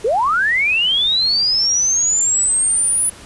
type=linear sweep; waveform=sine; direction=up; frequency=392 to 10030 Hz; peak=-13 dBFS; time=0.04-3.1 s; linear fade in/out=10 ms; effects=pink hiss -39 dBFS RMS until 3.25 s + resampled to 24000 Hz